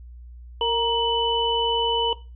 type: tone cluster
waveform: sine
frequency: 461.1 / 939 / 2990 Hz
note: A#4 / A#5 / F#7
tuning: -19 / +12 / +17 cents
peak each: -24 dBFS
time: 0.61-2.13 s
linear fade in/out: 2 ms
effects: noise-tail reverb RT60 0.3 s tail -17 dB re dry + added 60 Hz sine -39 dBFS peak until 2.35 s